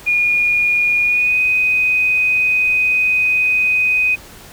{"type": "tone with pitch glide", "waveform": "sine", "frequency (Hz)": [2436, 2502], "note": ["D#7", "D#7"], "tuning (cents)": [-37, 9], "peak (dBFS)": -12, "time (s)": [0.06, 4.16], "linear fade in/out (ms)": 20, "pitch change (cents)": 46, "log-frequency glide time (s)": [1.03, 1.39], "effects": ["pink hiss -39 dBFS RMS until 4.52 s"]}